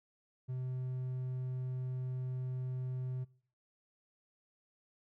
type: tone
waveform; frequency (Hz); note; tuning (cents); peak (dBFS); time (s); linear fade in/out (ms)
triangle; 128; C3; -38; -34; 0.48-3.25; 20
effects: noise-tail reverb RT60 0.5 s tail -21 dB re dry